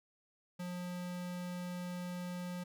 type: tone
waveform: square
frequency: 178.4 Hz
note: F3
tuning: 37 cents sharp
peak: -40 dBFS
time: 0.59-2.64 s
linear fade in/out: 10 ms
effects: none